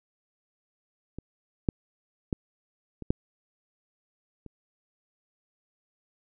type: clicks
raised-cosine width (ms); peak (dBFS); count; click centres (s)
3; -24 / -10 / -14 / -25 / -10 / -30; 6; 1.186 / 1.688 / 2.328 / 3.023 / 3.105 / 4.463
effects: none